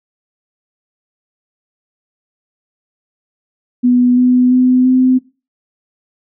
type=tone with pitch steps; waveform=sine; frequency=246.9 / 250.1 / 253.3 / 256.5 Hz; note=B3 / B3 / B3 / C4; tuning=0 / +22 / +44 / -34 cents; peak=-7 dBFS; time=3.83-5.19 s; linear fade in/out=20 ms; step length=340 ms; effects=noise-tail reverb RT60 0.3 s tail -18 dB re dry